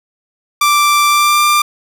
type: tone with pitch glide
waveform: sawtooth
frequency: 1174.7 to 1189.7 Hz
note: D6 to D6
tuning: 0 to +22 cents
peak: -5 dBFS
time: 0.61-1.62 s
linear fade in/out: 5 ms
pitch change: +22 cents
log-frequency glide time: 1.08-1.43 s
effects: none